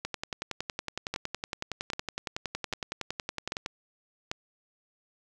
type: two click trains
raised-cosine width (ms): 0.2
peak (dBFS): -14 / -15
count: 5 / 40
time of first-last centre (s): 1.14-4.315 / 0.05-3.661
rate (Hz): 1.26 / 10.8
effects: none